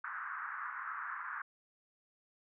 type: band-pass noise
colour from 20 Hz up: pink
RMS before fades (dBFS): -42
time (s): 0.04-1.42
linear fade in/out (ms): 5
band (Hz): 1100 to 1700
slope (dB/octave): 48
effects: none